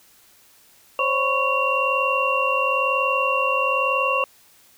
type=tone cluster; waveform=sine; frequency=526 / 567 / 1010 / 1111 / 2756 Hz; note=C5 / C#5 / B5 / C#6 / F7; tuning=+9 / +39 / +39 / +4 / -24 cents; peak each=-25 / -29 / -30 / -22 / -23 dBFS; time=0.99-4.24 s; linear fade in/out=2 ms; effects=white hiss -54 dBFS RMS until 4.77 s